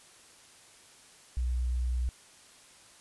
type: tone with vibrato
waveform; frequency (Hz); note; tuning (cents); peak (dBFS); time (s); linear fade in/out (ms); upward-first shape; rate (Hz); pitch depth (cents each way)
sine; 61.74; B1; 0; -27; 1.37-2.09; 0; sine; 9; 9
effects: white hiss -56 dBFS RMS until 3 s + resampled to 24000 Hz